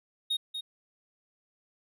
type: tone with echo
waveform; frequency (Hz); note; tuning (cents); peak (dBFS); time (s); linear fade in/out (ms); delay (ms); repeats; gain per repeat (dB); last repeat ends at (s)
triangle; 3729; A#7; 0; -25; 0.3-0.37; 10; 240; 1; -7; 0.61
effects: none